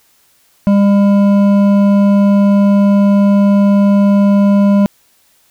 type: tone with hard clipping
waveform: triangle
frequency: 200.8 Hz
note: G3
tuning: 42 cents sharp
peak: -8 dBFS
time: 0.67-4.86 s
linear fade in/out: 0 ms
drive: 13 dB
effects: white hiss -53 dBFS RMS until 5.5 s